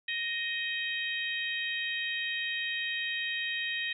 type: harmonic tone with a mistuned harmonic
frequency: 630 Hz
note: D#5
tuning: 21 cents sharp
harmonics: 3 / 4 / 5 / 6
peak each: -34 / -36 / -38 / -39 dBFS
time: 0.08-3.93 s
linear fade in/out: 5 ms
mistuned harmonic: 3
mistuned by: -23 cents
effects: none